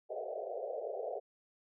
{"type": "band-pass noise", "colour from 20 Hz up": "white", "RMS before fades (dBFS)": -40, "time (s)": [0.09, 1.2], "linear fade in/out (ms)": 20, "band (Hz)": [400, 720], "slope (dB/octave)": 96, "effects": []}